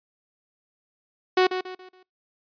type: tone with echo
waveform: sawtooth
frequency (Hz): 369.7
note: F#4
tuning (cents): -1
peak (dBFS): -12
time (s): 1.37-1.47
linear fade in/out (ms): 5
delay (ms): 140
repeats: 4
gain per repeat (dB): -9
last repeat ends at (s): 2.03
effects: noise-tail reverb RT60 0.2 s tail -26 dB re dry + resampled to 11025 Hz